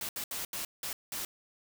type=noise bursts at uneven times; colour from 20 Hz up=white; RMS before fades=-37 dBFS; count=6; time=0.01-0.09 / 0.16-0.24 / 0.31-0.45 / 0.53-0.65 / 0.83-0.93 / 1.12-1.25 s; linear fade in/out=2 ms; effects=none